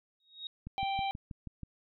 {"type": "tone with exponential growth", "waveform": "sine", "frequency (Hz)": 3764, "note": "A#7", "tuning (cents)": 16, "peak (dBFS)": -35, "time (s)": [0.2, 0.47], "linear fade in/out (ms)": 2, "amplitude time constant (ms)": 57}
{"type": "click train", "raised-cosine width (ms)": 5, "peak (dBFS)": -29, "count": 7, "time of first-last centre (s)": [0.67, 1.633], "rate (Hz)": 6.23}
{"type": "harmonic tone", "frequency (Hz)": 784, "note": "G5", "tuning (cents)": 0, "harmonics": [1, 3, 4, 5], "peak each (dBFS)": [-31, -41, -43, -45], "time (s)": [0.78, 1.11], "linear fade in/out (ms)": 0}
{"effects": []}